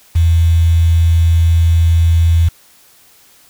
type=tone with quantisation; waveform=sine; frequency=83.2 Hz; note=E2; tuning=17 cents sharp; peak=-7 dBFS; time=0.15-2.49 s; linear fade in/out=10 ms; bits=5; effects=white hiss -47 dBFS RMS until 3.49 s